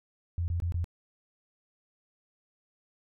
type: tone bursts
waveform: sine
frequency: 85.8 Hz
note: F2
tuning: 30 cents flat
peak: -27 dBFS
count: 4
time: 0.38-0.843 s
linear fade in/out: 0 ms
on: 100 ms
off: 21 ms
effects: none